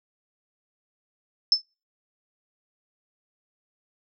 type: tone with exponential decay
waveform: sine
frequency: 5274 Hz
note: E8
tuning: in tune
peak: -11 dBFS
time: 1.52-1.62 s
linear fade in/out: 2 ms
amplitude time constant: 21 ms
effects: noise-tail reverb RT60 0.3 s tail -24 dB re dry